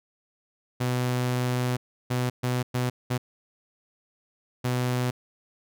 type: tone bursts at uneven times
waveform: sawtooth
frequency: 124.9 Hz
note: B2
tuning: 20 cents sharp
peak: -20 dBFS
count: 6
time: 0.8-1.77 / 2.1-2.3 / 2.43-2.63 / 2.74-2.9 / 3.1-3.18 / 4.64-5.11 s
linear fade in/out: 10 ms
effects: none